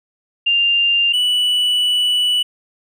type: tone pair in turn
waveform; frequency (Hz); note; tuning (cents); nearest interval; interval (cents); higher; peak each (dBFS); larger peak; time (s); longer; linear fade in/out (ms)
sine / triangle; 2794 / 2959; F7 / F#7; 0 / -1; minor second; 99; second; -12; neither; 0.46-1.13 / 1.13-2.43; second; 10
effects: none